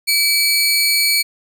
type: tone pair together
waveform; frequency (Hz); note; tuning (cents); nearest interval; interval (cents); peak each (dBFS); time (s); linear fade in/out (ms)
sawtooth; 2300 / 4345; D7 / C#8; -37 / -35; major seventh; 1102; -13; 0.07-1.23; 20
effects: none